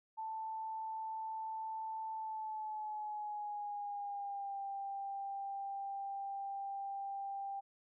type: tone with pitch glide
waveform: sine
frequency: 883 to 791.2 Hz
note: A5 to G5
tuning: +6 to +16 cents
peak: -39 dBFS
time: 0.17-7.61 s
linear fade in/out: 20 ms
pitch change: -190 cents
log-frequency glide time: 2.11-4.6 s
effects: none